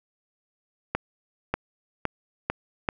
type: accelerating click train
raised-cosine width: 0.5 ms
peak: -9 dBFS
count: 5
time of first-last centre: 0.95-2.888 s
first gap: 590 ms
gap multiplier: 0.87
effects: none